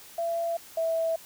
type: tone pair in turn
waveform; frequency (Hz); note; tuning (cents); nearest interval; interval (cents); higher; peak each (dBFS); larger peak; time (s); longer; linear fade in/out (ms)
sine; 674 / 655.2; E5 / E5; +38 / -11; unison; 49; first; -26 / -24; second; 0.18-0.57 / 0.77-1.16; neither; 5
effects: white hiss -49 dBFS RMS until 1.25 s